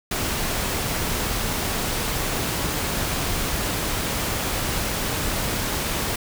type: noise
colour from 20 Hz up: pink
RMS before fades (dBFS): -25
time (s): 0.11-6.16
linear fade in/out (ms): 5
effects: none

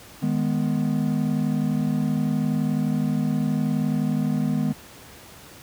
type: chord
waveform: triangle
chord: G# minor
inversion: second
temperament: equal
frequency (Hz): 155.56 / 207.7 / 246.9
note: D#3 / G#3 / B3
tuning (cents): 0 / 0 / 0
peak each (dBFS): -23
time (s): 0.22-4.73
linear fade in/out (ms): 10
effects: pink hiss -45 dBFS RMS until 5.62 s + high-pass 60 Hz 12 dB/octave

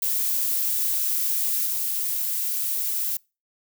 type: noise with level steps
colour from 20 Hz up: violet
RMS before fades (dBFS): -24 / -26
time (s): 0.02-3.17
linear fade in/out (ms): 5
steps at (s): 1.65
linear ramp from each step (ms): 20
effects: noise-tail reverb RT60 0.3 s tail -26 dB re dry

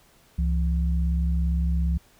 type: tone pair together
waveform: sine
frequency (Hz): 67.46 / 170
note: C#2 / F3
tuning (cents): -46 / -46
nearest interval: octave + major third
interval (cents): 1600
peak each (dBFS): -21 / -28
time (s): 0.38-1.98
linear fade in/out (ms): 10
effects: pink hiss -58 dBFS RMS until 2.19 s

